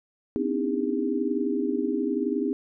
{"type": "tone cluster", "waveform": "sine", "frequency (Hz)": [251.8, 272.7, 304.2, 323, 403.7], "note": ["B3", "C#4", "D#4", "E4", "G#4"], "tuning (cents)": [34, -28, -39, -35, -49], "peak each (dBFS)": [-29, -31, -30, -32, -29], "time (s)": [0.36, 2.53], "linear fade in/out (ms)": 0, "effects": []}